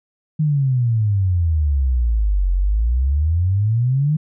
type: exponential two-way sweep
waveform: sine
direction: down then up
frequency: 157.5 to 44.24 to 157.5 Hz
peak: -14 dBFS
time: 0.39-4.17 s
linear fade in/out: 10 ms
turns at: 2.52 s
effects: none